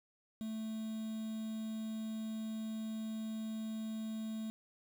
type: tone with quantisation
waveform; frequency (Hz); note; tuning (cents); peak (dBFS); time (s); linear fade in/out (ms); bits
triangle; 220; A3; 0; -36; 0.41-4.5; 0; 9
effects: none